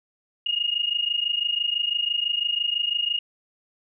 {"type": "tone pair together", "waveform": "sine", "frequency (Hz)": [2845, 2871], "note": ["F7", "F7"], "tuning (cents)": [31, 47], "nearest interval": "unison", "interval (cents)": 16, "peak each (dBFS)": -25, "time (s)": [0.46, 3.19], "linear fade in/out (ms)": 5, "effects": []}